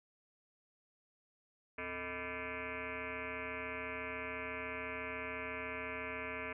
sine tone with frequency modulation, 1363 Hz, F6, 43 cents flat, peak -39 dBFS, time 1.78-6.53 s, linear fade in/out 5 ms, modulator 184 Hz, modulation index 6.2, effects none

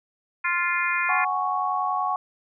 harmonic tone, 349.2 Hz, F4, in tune, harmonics 3 / 4 / 5 / 6 / 7, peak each -28 / -28 / -28 / -28 / -28 dBFS, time 0.44-1.25 s, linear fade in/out 10 ms
sine chord, F# suspended second, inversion none, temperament equal, 740 / 830.6 / 1108.7 Hz, F#5 / G#5 / C#6, 0 / 0 / 0 cents, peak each -27 / -29 / -25 dBFS, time 1.09-2.16 s, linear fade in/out 2 ms
effects none

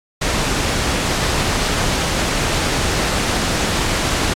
pink noise, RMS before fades -18 dBFS, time 0.21-4.34 s, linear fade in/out 10 ms, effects low-pass 8000 Hz 12 dB/octave + AAC 64 kbps

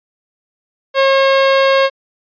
sawtooth tone, 541 Hz, C#5, 42 cents flat, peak -5 dBFS, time 0.94-1.9 s, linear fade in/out 50 ms, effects resampled to 11025 Hz

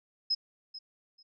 sine tone with echo, 5120 Hz, D#8, 49 cents sharp, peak -25 dBFS, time 0.3-0.35 s, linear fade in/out 10 ms, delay 440 ms, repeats 2, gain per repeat -15 dB, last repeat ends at 1.23 s, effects none

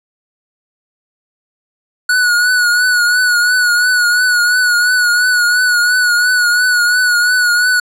square tone with vibrato, 1464 Hz, F#6, 19 cents flat, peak -10 dBFS, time 2.09-7.8 s, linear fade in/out 5 ms, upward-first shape triangle, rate 2.9 Hz, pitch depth 50 cents each way, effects low-pass 12000 Hz 12 dB/octave

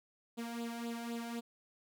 sawtooth tone with flanger, 233.7 Hz, A#3, 5 cents sharp, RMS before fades -41 dBFS, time 0.37-1.41 s, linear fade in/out 20 ms, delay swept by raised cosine 0.25 to 1.35 ms, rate 3.9 Hz, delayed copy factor +0.7, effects none

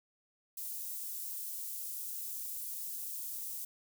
white high-pass noise, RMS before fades -41 dBFS, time 0.57-3.65 s, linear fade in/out 5 ms, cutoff 9600 Hz, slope 12 dB/octave, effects none

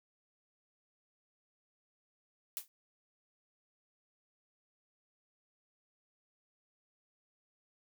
blue noise with exponential decay, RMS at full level -35 dBFS, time 2.57-2.68 s, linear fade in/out 0 ms, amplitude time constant 23 ms, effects none

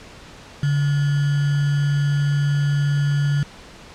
sine tone with sample-and-hold, 143.4 Hz, D3, 41 cents flat, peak -16 dBFS, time 0.63-3.43 s, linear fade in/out 2 ms, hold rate 1575 Hz, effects pink hiss -42 dBFS RMS until 3.94 s + low-pass 6000 Hz 12 dB/octave

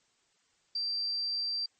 sine tone, 4699 Hz, D8, in tune, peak -30 dBFS, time 0.75-1.66 s, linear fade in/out 5 ms, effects white hiss -71 dBFS RMS until 1.79 s + MP3 32 kbps

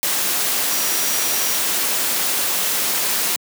sine tone in noise, 5770 Hz, F#8, 44 cents flat, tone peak -27 dBFS, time 0.71-1.57 s, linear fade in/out 0 ms, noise white, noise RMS -20 dBFS, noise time 0.03-3.36 s, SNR -10 dB, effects high-pass 200 Hz 12 dB/octave

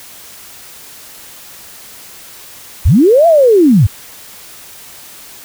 sine linear two-way sweep, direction up then down, 47.37 to 692 to 81.1 Hz, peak -4 dBFS, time 2.85-3.87 s, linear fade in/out 10 ms, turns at 3.27 s, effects white hiss -35 dBFS RMS until 5.44 s

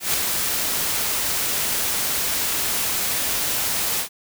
white noise with ADSR envelope, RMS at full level -19 dBFS, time 0-4.09 s, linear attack 140 ms, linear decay 5 ms, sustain -4 dB, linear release 92 ms, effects none

